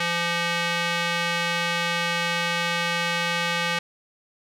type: tone with band-pass filter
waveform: square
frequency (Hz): 171.4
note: F3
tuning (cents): -32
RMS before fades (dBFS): -25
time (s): 0-3.79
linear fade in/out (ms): 5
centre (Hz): 2500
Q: 1.1
effects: none